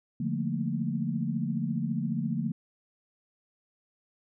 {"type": "chord", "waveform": "sine", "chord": "Bb major seventh", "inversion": "first", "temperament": "just", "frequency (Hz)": [145.68, 174.81, 218.5, 233.1], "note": ["D3", "F3", "A3", "Bb3"], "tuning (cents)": [-14, 2, -12, 0], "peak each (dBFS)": -33, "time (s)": [0.2, 2.52], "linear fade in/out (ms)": 5, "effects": []}